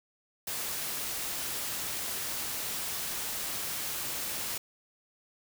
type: noise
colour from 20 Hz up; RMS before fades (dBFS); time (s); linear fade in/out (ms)
white; -35; 0.47-4.58; 5
effects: none